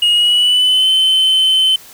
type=tone with pitch glide; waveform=sine; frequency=2876 to 3065 Hz; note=F#7 to G7; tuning=-50 to -40 cents; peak=-6 dBFS; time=0.02-1.76 s; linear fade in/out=5 ms; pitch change=+110 cents; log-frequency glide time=0.12-0.89 s; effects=tanh soft clip ceiling -8 dBFS + white hiss -39 dBFS RMS until 1.93 s